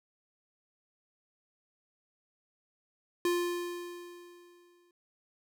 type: tone with exponential decay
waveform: square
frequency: 350 Hz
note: F4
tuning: 4 cents sharp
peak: -26 dBFS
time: 3.25-4.91 s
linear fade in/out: 2 ms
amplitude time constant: 360 ms
effects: none